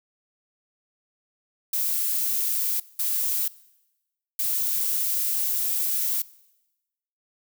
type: noise bursts at uneven times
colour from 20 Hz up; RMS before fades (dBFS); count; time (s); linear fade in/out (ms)
violet; -25; 3; 1.73-2.8 / 2.99-3.48 / 4.39-6.22; 5
effects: noise-tail reverb RT60 1.0 s tail -21 dB re dry